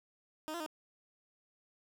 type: tone with pitch steps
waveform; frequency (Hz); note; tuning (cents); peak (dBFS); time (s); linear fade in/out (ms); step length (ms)
15% pulse; 310.4 / 342.5 / 309; D#4 / F4 / D#4; -4 / -34 / -12; -32; 0.48-0.663; 0; 61
effects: none